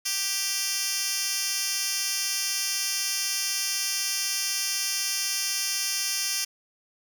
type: tone with high-pass filter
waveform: 10% pulse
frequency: 392 Hz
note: G4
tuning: in tune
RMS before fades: -28 dBFS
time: 0.05-6.45 s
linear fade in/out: 10 ms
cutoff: 4400 Hz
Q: 1.5
effects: none